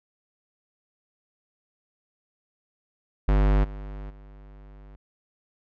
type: tone with level steps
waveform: square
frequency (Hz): 50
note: G1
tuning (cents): +35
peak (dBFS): -18 / -35 / -45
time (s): 3.28-4.96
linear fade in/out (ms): 5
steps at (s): 3.63 / 4.09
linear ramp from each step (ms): 20
effects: low-pass 2000 Hz 12 dB/octave